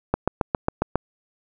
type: click train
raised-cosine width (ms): 1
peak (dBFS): -5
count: 7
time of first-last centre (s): 0.14-0.956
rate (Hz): 7.35
effects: none